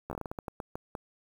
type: slowing click train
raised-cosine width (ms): 1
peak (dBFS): -22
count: 13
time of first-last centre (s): 0.1-0.952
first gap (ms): 13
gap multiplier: 1.28
effects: 8-bit